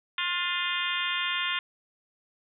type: harmonic tone with a mistuned harmonic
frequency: 354.2 Hz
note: F4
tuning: 24 cents sharp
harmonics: 3 / 4 / 5 / 6 / 7 / 8 / 9 / 10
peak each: -35 / -35 / -35 / -35 / -35 / -35 / -35 / -35 dBFS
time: 0.18-1.59 s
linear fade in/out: 2 ms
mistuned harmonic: 6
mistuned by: -41 cents
effects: none